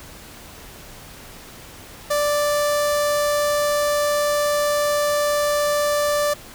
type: tone with notch filter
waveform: sawtooth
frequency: 587.3 Hz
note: D5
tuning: in tune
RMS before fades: -20 dBFS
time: 2.1-6.34 s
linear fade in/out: 10 ms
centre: 2600 Hz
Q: 1.7
effects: pink hiss -41 dBFS RMS until 6.54 s